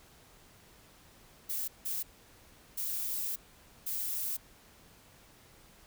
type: noise bursts at uneven times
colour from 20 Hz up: violet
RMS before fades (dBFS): -35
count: 4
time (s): 1.49-1.68 / 1.85-2.03 / 2.77-3.36 / 3.86-4.37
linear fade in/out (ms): 10
effects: pink hiss -59 dBFS RMS until 5.86 s